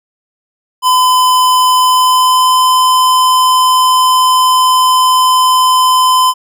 square tone with pitch glide, 1014 to 1021.1 Hz, B5 to C6, +45 to -43 cents, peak -7 dBFS, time 0.82-6.34 s, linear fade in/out 50 ms, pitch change +12 cents, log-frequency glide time 1.75-2.6 s, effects none

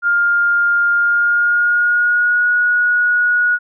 sine tone with pitch glide, 1406 to 1454.7 Hz, F6 to F#6, +11 to -30 cents, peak -11 dBFS, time 0.02-3.59 s, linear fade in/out 50 ms, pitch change +59 cents, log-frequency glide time 0.93-2.48 s, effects none

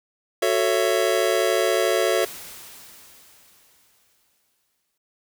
square chord, F# minor seventh, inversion none, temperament just, 370 / 444 / 555 / 666 Hz, F#4 / A4 / C#5 / E5, 0 / +16 / +2 / +18 cents, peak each -25 dBFS, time 0.42-2.25 s, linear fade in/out 5 ms
white noise with exponential decay, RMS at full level -36 dBFS, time 2.22-4.98 s, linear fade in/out 5 ms, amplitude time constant 600 ms
effects none

